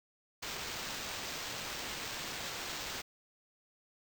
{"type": "noise with sample-and-hold", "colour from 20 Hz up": "white", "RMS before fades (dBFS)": -41, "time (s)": [0.42, 3.02], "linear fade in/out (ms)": 10, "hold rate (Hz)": 11025, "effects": []}